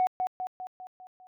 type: tone with echo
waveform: sine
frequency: 740 Hz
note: F#5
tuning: in tune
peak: -20 dBFS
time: 0-0.07 s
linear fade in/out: 0 ms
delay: 200 ms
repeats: 6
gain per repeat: -5 dB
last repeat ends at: 1.27 s
effects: tanh soft clip ceiling -18 dBFS